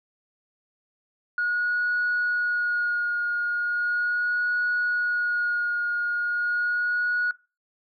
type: tone with vibrato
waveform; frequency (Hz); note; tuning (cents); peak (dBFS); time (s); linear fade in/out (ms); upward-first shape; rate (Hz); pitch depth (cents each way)
sine; 1444; F#6; -43; -21; 1.38-7.31; 2; sine; 0.38; 16
effects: noise-tail reverb RT60 0.3 s tail -21 dB re dry + tanh soft clip ceiling -18 dBFS